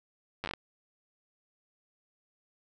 slowing click train, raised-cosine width 0.3 ms, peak -19 dBFS, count 7, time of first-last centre 0.44-0.536 s, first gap 9 ms, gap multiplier 1.23, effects none

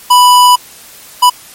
square tone bursts at uneven times, 989 Hz, B5, 2 cents sharp, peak -3 dBFS, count 2, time 0.1-0.56 / 1.22-1.3 s, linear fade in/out 10 ms, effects white hiss -35 dBFS RMS until 1.54 s + MP3 64 kbps

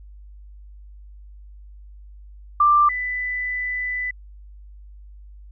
sine tone pair in turn, 1182 / 1993.1 Hz, D6 / B6, +11 / +15 cents, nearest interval major sixth, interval 904 cents, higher second, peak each -12 / -23 dBFS, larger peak first, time 2.6-2.89 / 2.89-4.11 s, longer second, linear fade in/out 5 ms, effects added 50 Hz sine -40 dBFS peak until 5.51 s

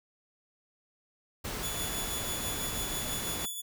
pink noise, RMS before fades -37 dBFS, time 1.44-3.46 s, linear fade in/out 10 ms
5% pulse tone with tremolo, 3443 Hz, A7, 38 cents flat, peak -25 dBFS, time 1.62-3.62 s, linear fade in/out 20 ms, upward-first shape triangle, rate 6.1 Hz, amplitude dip 50%
effects none

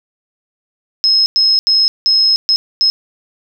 sine tone bursts at uneven times, 5160 Hz, E8, 38 cents flat, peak -8 dBFS, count 6, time 1.04-1.26 / 1.36-1.59 / 1.67-1.88 / 2.06-2.36 / 2.49-2.56 / 2.81-2.9 s, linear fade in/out 0 ms, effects none

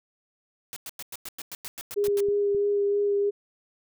white noise bursts, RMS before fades -37 dBFS, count 12, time 0.73-2.204 s, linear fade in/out 0 ms, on 33 ms, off 98 ms
sine tone with vibrato, 405.9 Hz, G#4, 40 cents flat, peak -21 dBFS, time 1.96-3.31 s, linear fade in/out 20 ms, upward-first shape sine, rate 3.1 Hz, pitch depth 13 cents each way
clicks, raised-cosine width 3 ms, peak -28 dBFS, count 3, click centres 2.083 / 2.286 / 2.548 s
effects none

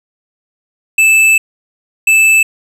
square tone bursts at uneven times, 2631 Hz, E7, 4 cents flat, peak -6 dBFS, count 2, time 0.98-1.38 / 2.07-2.43 s, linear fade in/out 5 ms, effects low-pass 12000 Hz 12 dB/octave + 8-bit

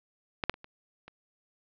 clicks, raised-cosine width 0.3 ms, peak -13 / -8 / -30 / -29 / -30 dBFS, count 5, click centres 0.438 / 0.496 / 0.541 / 0.644 / 1.08 s, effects low-pass 4000 Hz 12 dB/octave

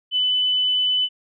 sine tone, 3003 Hz, F#7, 25 cents sharp, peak -17 dBFS, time 0.11-1.09 s, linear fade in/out 50 ms, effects none

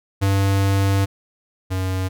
square tone pair in turn, 98 / 93.73 Hz, G2 / F#2, 0 / +23 cents, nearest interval minor second, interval 77 cents, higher first, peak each -16 / -21 dBFS, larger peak first, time 0.21-1.06 / 1.7-2.09 s, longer first, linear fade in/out 20 ms, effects none

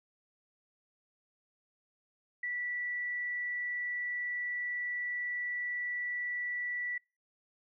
sine tone, 1958 Hz, B6, 15 cents flat, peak -33 dBFS, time 2.43-6.98 s, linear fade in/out 5 ms, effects noise-tail reverb RT60 0.3 s tail -26 dB re dry

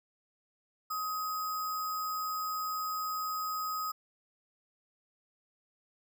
sine tone with sample-and-hold, 1258 Hz, D#6, 19 cents sharp, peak -32 dBFS, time 0.9-3.92 s, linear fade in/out 10 ms, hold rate 6300 Hz, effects none

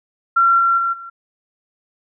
sine tone with level steps, 1366 Hz, F6, 39 cents flat, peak -10 / -12 / -16 / -31 dBFS, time 0.36-1.1 s, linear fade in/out 10 ms, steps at 0.58 / 0.77 / 0.92 s, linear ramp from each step 20 ms, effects none

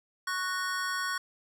square chord, F# major, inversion second, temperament just, 1110 / 1480 / 1850 Hz, C#6 / F#6 / A#6, +2 / 0 / -14 cents, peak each -35 / -34 / -38 dBFS, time 0.27-1.18 s, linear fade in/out 5 ms, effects low-pass 12000 Hz 12 dB/octave

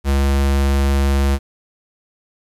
square tone, 69 Hz, C#2, 7 cents flat, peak -14 dBFS, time 0.04-1.39 s, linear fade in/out 50 ms, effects resampled to 32000 Hz + 8-bit

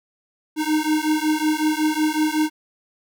square beating tone pair, 306 / 311.4 Hz, D#4 / D#4, -29 / +2 cents, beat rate 5.4 Hz, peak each -22 dBFS, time 0.56-2.5 s, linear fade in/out 50 ms, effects none

